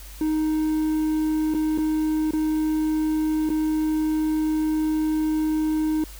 triangle tone with dropouts, 311.1 Hz, D#4, in tune, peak -18 dBFS, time 0.21-6.04 s, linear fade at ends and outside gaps 2 ms, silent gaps 1.54-1.547 / 1.777-1.784 / 2.309-2.334 / 3.492-3.501 s, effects added 50 Hz sine -39 dBFS peak until 6.19 s + white hiss -45 dBFS RMS until 6.19 s

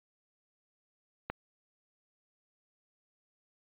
click, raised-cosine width 0.5 ms, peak -19 dBFS, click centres 1.3 s, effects resampled to 8000 Hz

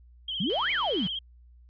sine tone with vibrato, 3136 Hz, G7, in tune, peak -30 dBFS, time 0.28-1.19 s, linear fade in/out 5 ms, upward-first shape sine, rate 16 Hz, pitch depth 72 cents each way
sine exponential two-way sweep, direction up then down, 160.1 to 2432 to 160.1 Hz, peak -26 dBFS, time 0.4-1.07 s, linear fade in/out 5 ms, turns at 0.71 s
click train, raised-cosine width 0.2 ms, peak -29 dBFS, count 94, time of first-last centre 0.5-1.074 s, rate 162 Hz
effects added 60 Hz sine -51 dBFS peak until 1.69 s + resampled to 11025 Hz

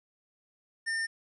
square tone, 1809 Hz, A6, 48 cents sharp, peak -30 dBFS, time 0.86-1.07 s, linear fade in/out 20 ms, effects resampled to 24000 Hz + 11-bit

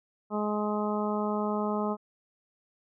harmonic tone, 210 Hz, G#3, 19 cents sharp, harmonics 1 / 2 / 3 / 4 / 5 / 6, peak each -30 / -33 / -35 / -36 / -37 / -38 dBFS, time 0.3-1.97 s, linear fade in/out 50 ms, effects none

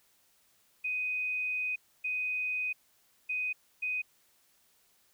sine tone bursts at uneven times, 2500 Hz, D#7, 8 cents sharp, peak -30 dBFS, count 4, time 0.84-1.76 / 2.04-2.73 / 3.29-3.53 / 3.82-4.02 s, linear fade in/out 10 ms, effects white hiss -68 dBFS RMS until 5.13 s

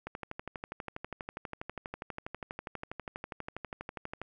click train, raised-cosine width 0.5 ms, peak -23 dBFS, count 52, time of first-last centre 0.07-4.216 s, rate 12.3 Hz, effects none

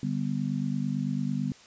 sine chord, G major, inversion second, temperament just, 147 / 196 / 245 Hz, D3 / G3 / B3, +2 / 0 / -14 cents, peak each -31 dBFS, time 0.03-1.52 s, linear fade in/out 2 ms, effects white hiss -53 dBFS RMS until 1.66 s + resampled to 16000 Hz

